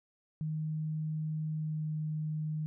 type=tone with pitch glide; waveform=sine; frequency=155.56 to 154.4 Hz; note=D#3 to D#3; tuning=0 to -13 cents; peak=-32 dBFS; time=0.41-2.66 s; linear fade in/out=0 ms; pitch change=-13 cents; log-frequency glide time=1.53-1.9 s; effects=none